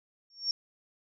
sine tone with exponential growth, 5500 Hz, F8, 27 cents flat, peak -23 dBFS, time 0.3-0.51 s, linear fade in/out 2 ms, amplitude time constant 44 ms, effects none

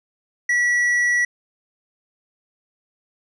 sine tone with tanh clipping, 1940 Hz, B6, 31 cents flat, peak -17 dBFS, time 0.49-1.25 s, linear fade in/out 5 ms, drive 6 dB, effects none

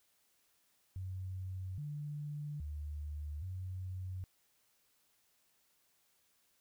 sine tone with pitch steps, 93.4 / 147.5 / 74.5 / 92.6 Hz, F#2 / D3 / D2 / F#2, +17 / +8 / +25 / +2 cents, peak -39 dBFS, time 0.96-4.24 s, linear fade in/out 0 ms, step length 820 ms, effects white hiss -74 dBFS RMS until 6.6 s

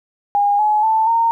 sine tone with pitch steps, 814 / 847.6 / 882.6 / 919 Hz, G#5 / G#5 / A5 / A#5, -35 / +35 / +5 / -25 cents, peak -12 dBFS, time 0.35-1.31 s, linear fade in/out 0 ms, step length 240 ms, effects 9-bit

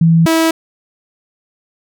sine / sawtooth tone pair in turn, 164.81 / 325.1 Hz, E3 / E4, 0 / -24 cents, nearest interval octave, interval 1176 cents, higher second, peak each -6 dBFS, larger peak neither, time 0.01-0.26 / 0.26-0.51 s, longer neither, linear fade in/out 5 ms, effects none

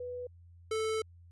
sine / square tone pair in turn, 493.9 / 439.1 Hz, B4 / A4, 0 / -4 cents, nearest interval major second, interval 204 cents, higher first, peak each -37 / -31 dBFS, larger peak second, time 0-0.27 / 0.71-1.02 s, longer second, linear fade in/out 5 ms, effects added 86 Hz sine -53 dBFS peak until 1.31 s + resampled to 24000 Hz

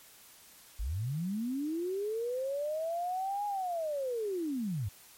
sine linear two-way sweep, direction up then down, 43.22 to 832 to 87.3 Hz, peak -31 dBFS, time 0.79-4.89 s, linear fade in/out 10 ms, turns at 3.46 s, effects white hiss -56 dBFS RMS until 5.17 s + MP3 64 kbps

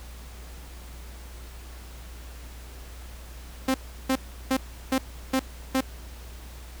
sawtooth tone bursts, 263.2 Hz, C4, 10 cents sharp, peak -17 dBFS, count 6, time 3.68-5.808 s, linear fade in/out 5 ms, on 63 ms, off 350 ms, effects added 60 Hz sine -40 dBFS peak until 6.8 s + pink hiss -48 dBFS RMS until 6.8 s

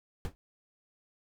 brown noise with exponential decay, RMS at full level -28 dBFS, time 0.25-0.35 s, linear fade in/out 0 ms, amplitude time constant 21 ms, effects none

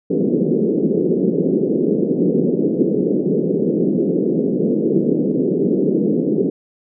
white band-pass noise, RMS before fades -17 dBFS, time 0.1-6.5 s, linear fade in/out 5 ms, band 160 to 450 Hz, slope 48 dB/octave, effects none

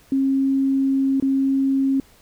sine tone with dropouts, 270.1 Hz, C#4, 45 cents flat, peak -16 dBFS, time 0.12-2 s, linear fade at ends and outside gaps 2 ms, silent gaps 1.2-1.224 s, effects pink hiss -53 dBFS RMS until 2.21 s

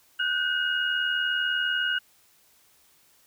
sine tone cluster, 1462 / 1542 / 2876 Hz, F#6 / G6 / F#7, -21 / -29 / -50 cents, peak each -28 dBFS, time 0.19-1.99 s, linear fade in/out 10 ms, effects white hiss -61 dBFS RMS until 3.26 s

